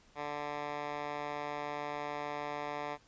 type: tone with band-pass filter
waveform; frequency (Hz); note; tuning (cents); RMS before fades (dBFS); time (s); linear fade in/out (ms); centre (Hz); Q
10% pulse; 146.83; D3; 0; -39; 0.15-2.98; 50; 1200; 0.97
effects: pink hiss -64 dBFS RMS until 3.07 s + resampled to 16000 Hz